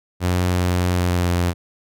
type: tone with pitch glide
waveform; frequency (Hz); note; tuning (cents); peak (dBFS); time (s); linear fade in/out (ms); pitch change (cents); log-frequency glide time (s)
sawtooth; 89.8 to 87.7; F2 to F2; +49 to +8; -13; 0.2-1.54; 50; -41; 0.89-1.35
effects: none